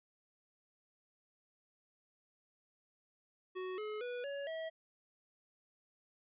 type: tone with pitch steps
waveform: square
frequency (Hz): 370.9 / 426.1 / 489.4 / 562.2 / 645.8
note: F#4 / G#4 / B4 / C#5 / E5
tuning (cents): +4 / +44 / -16 / +24 / -36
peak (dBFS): -40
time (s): 3.55-4.7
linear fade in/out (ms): 20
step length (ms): 230
effects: resampled to 8000 Hz